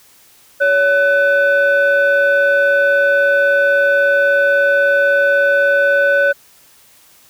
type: tone pair together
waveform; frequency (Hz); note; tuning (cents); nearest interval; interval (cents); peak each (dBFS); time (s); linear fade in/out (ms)
sine; 563.7 / 1500; C#5 / F#6; +29 / +23; octave + perfect fourth; 1694; -11; 0.6-6.33; 20
effects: tanh soft clip ceiling -6 dBFS + white hiss -48 dBFS RMS until 7.29 s